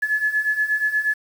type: beating tone pair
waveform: sine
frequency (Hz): 1708 / 1716.4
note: G#6 / A6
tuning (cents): +48 / -43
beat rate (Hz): 8.4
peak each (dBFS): -24 / -20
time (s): 0.02-1.14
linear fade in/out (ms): 10
effects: 7-bit